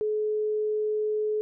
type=tone; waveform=sine; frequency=426.7 Hz; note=G#4; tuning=47 cents sharp; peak=-24 dBFS; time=0.01-1.41 s; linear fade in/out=0 ms; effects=none